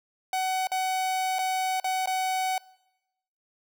45% pulse tone with dropouts, 750 Hz, F#5, 23 cents sharp, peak -25 dBFS, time 0.33-2.58 s, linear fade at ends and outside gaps 2 ms, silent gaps 0.671-0.717 / 1.386-1.39 / 1.8-1.843 / 2.059-2.073 s, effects noise-tail reverb RT60 0.9 s tail -23 dB re dry

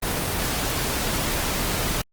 pink noise, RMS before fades -25 dBFS, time 0.02-2.02 s, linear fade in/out 10 ms, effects Opus 24 kbps

